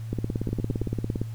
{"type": "two click trains", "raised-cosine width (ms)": 3, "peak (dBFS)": [-17, -14], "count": [4, 20], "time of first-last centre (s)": [[0.49, 0.818], [0.13, 1.216]], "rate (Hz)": [9.14, 17.5], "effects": ["added 112 Hz sine -32 dBFS peak until 1.34 s", "pink hiss -54 dBFS RMS until 1.34 s"]}